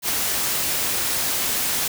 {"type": "noise with ADSR envelope", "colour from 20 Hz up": "white", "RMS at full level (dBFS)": -21, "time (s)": [0.02, 1.88], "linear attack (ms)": 67, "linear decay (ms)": 7, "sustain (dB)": -2, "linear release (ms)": 5, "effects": []}